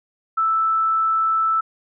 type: tone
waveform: sine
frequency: 1318.5 Hz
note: E6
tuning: in tune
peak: -16 dBFS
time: 0.37-1.61 s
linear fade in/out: 10 ms
effects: none